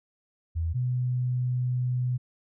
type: tone pair in turn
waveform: sine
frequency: 82.41 / 125.13 Hz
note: E2 / B2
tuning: 0 / +23 cents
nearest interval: perfect fifth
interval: 723 cents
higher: second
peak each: -25 / -24 dBFS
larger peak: second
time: 0.55-0.74 / 0.74-2.18 s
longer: second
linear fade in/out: 20 ms
effects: none